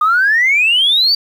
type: exponential sweep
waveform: sine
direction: up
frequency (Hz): 1207 to 4700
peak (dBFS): -8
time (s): 0.01-1.15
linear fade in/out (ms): 5
effects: tanh soft clip ceiling -5 dBFS + 7-bit